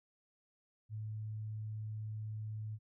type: tone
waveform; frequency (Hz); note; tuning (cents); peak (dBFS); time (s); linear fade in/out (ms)
sine; 108; A2; -32; -39; 0.89-2.79; 50
effects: none